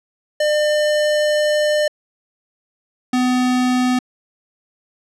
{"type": "tone pair in turn", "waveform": "square", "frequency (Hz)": [601, 251.3], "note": ["D5", "B3"], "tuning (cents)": [40, 30], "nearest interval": "octave + minor third", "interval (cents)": 1510, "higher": "first", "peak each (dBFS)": -15, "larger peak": "neither", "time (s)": [[0.4, 1.88], [3.13, 3.99]], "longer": "first", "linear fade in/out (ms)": 5, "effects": ["low-pass 8000 Hz 12 dB/octave"]}